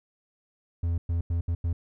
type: tone bursts at uneven times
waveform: triangle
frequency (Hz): 84.8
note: E2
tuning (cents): +50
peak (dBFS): -22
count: 5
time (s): 0.83-0.98 / 1.09-1.21 / 1.3-1.41 / 1.48-1.55 / 1.64-1.73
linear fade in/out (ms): 5
effects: none